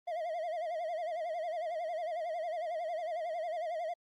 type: tone with vibrato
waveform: triangle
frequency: 664 Hz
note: E5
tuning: 12 cents sharp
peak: -32 dBFS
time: 0.07-3.94 s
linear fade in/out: 10 ms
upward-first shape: sine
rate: 11 Hz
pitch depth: 120 cents each way
effects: Opus 32 kbps